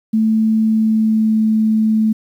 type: tone with pitch glide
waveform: sine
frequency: 220 to 218.4 Hz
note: A3 to A3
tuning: 0 to -13 cents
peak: -11 dBFS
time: 0.13-2.13 s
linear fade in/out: 10 ms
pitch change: -13 cents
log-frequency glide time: 0.62-1.44 s
effects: 8-bit